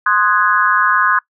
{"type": "chord", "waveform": "sine", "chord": "Ab dominant seventh", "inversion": "first", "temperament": "equal", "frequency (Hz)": [1046.5, 1244.5, 1480, 1661.2], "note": ["C6", "Eb6", "Gb6", "Ab6"], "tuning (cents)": [0, 0, 0, 0], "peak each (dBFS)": -16, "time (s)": [0.06, 1.19], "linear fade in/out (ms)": 5, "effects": ["noise-tail reverb RT60 0.1 s tail -23 dB re dry"]}